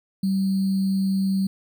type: tone with sample-and-hold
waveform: sine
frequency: 192.6 Hz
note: G3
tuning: 30 cents flat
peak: -19 dBFS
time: 0.23-1.47 s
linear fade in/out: 5 ms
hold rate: 4410 Hz
effects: none